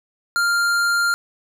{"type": "tone with hard clipping", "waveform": "sine", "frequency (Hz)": 1396.9, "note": "F6", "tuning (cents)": 0, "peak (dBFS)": -18, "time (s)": [0.36, 1.14], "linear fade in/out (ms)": 0, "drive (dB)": 14, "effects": []}